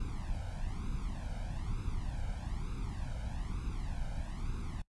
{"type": "noise with flanger", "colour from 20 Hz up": "brown", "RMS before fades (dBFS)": -37, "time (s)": [0, 4.82], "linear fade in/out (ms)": 5, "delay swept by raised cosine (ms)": [0.79, 1.33], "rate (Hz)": 1.1, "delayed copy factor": 1, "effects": ["noise-tail reverb RT60 0.1 s tail -22 dB re dry", "resampled to 24000 Hz"]}